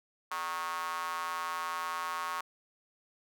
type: tone with high-pass filter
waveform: square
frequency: 84.5 Hz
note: E2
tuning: 43 cents sharp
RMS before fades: -36 dBFS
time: 0.31-2.41 s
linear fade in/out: 5 ms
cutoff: 1100 Hz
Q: 4.8
effects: none